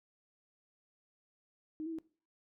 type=tone with pitch steps; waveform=sine; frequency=311.8 / 328.5 / 321.1 Hz; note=D#4 / E4 / E4; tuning=+4 / -6 / -45 cents; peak=-37 dBFS; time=1.8-1.986 s; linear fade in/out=0 ms; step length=62 ms; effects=noise-tail reverb RT60 0.4 s tail -20 dB re dry